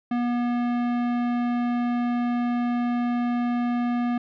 sine tone with tanh clipping, 241.5 Hz, B3, 39 cents flat, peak -24 dBFS, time 0.11-4.18 s, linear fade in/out 5 ms, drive 17 dB, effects none

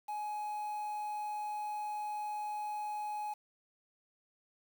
triangle tone with quantisation, 841 Hz, G#5, 22 cents sharp, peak -34 dBFS, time 0.08-3.34 s, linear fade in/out 10 ms, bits 9, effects none

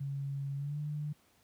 sine tone with pitch glide, 139 to 148.98 Hz, C#3 to D3, +5 to +25 cents, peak -34 dBFS, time 0-1.13 s, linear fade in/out 10 ms, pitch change +120 cents, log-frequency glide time 0.56-0.79 s, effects pink hiss -68 dBFS RMS until 1.43 s + high-pass 60 Hz 12 dB/octave

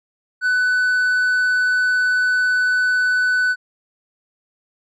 triangle tone, 1497 Hz, F#6, 20 cents sharp, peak -13 dBFS, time 0.41-3.56 s, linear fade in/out 50 ms, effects resampled to 22050 Hz

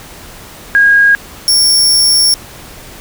sine / sawtooth tone pair in turn, 1634 / 5476 Hz, G#6 / F8, -29 / -35 cents, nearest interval octave + major sixth, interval 2094 cents, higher second, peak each -4 dBFS, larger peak neither, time 0.75-1.15 / 1.48-2.34 s, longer second, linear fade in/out 0 ms, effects pink hiss -33 dBFS RMS until 3 s

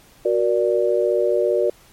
sine chord, Gb augmented, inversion none, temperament equal with one note detuned, 370 / 472.4 / 587.3 Hz, Gb4 / Bb4 / D5, 0 / +23 / 0 cents, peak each -20 dBFS, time 0.25-1.7 s, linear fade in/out 5 ms, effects pink hiss -51 dBFS RMS until 1.92 s + MP3 64 kbps

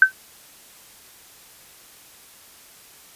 sine tone with exponential decay, 1538 Hz, G6, 33 cents flat, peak -3 dBFS, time 0.02-0.12 s, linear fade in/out 2 ms, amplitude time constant 20 ms, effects white hiss -48 dBFS RMS until 3.15 s + resampled to 32000 Hz

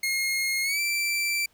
sawtooth tone with pitch glide, 2147 to 2341 Hz, C7 to D7, +44 to -6 cents, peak -21 dBFS, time 0.03-1.46 s, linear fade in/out 5 ms, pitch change +150 cents, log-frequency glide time 0.63-0.8 s, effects pink hiss -64 dBFS RMS until 1.53 s

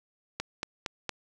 click train, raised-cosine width 0.2 ms, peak -14 dBFS, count 4, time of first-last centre 0.4-1.093 s, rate 4.33 Hz, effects none

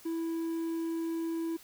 triangle tone, 329.6 Hz, E4, in tune, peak -29 dBFS, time 0.05-1.57 s, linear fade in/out 10 ms, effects white hiss -55 dBFS RMS until 1.63 s

